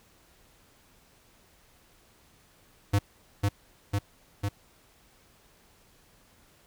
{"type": "tone with echo", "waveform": "square", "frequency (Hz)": 100.9, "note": "G#2", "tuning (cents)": -49, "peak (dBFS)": -21, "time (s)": [2.93, 2.99], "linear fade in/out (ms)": 10, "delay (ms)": 500, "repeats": 3, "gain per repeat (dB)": -2, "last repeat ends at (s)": 4.49, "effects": ["pink hiss -61 dBFS RMS until 6.66 s"]}